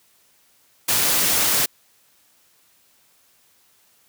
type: noise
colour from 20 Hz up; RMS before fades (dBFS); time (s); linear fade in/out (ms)
white; -19; 0.88-1.66; 10
effects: white hiss -59 dBFS RMS until 4.08 s + high-pass 60 Hz 12 dB/octave